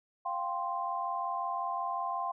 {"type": "chord", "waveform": "sine", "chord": "F suspended second", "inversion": "none", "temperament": "equal", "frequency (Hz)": [698.5, 784, 1046.5], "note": ["F5", "G5", "C6"], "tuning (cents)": [0, 0, 0], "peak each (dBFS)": [-37, -37, -34], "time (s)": [0.25, 2.32], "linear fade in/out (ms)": 10, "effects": []}